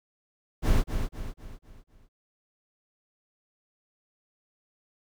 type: noise with echo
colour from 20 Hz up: brown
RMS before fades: -21 dBFS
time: 0.62-0.84 s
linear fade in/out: 50 ms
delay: 250 ms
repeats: 5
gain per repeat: -7 dB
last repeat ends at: 2.09 s
effects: none